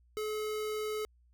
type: tone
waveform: square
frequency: 428.2 Hz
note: A4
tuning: 47 cents flat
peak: -34 dBFS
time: 0.17-1.05 s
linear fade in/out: 0 ms
effects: added 60 Hz sine -62 dBFS peak until 1.33 s